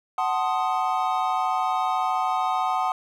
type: chord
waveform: triangle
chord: F# diminished seventh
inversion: none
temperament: equal with one note detuned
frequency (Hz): 746.4 / 880 / 1046.5 / 1244.5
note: F#5 / A5 / C6 / Eb6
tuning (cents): +15 / 0 / 0 / 0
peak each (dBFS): -23 / -27 / -27 / -26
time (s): 0.18-2.92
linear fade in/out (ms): 2
effects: none